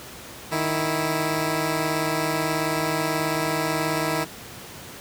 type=tone pair together; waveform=10% pulse; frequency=155.17 / 328.8 Hz; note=D#3 / E4; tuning=-4 / -4 cents; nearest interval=octave + minor second; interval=1300 cents; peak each=-17 dBFS; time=0.51-4.25 s; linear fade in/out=20 ms; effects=pink hiss -40 dBFS RMS until 5 s + high-pass 80 Hz 12 dB/octave